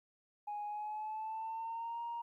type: tone with pitch glide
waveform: sine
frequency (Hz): 830.6 to 937.7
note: G#5 to A#5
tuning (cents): 0 to +10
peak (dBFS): -37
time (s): 0.47-2.22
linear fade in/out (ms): 10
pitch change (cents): +210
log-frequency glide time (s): 0.66-2.02
effects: tanh soft clip ceiling -35 dBFS + 13-bit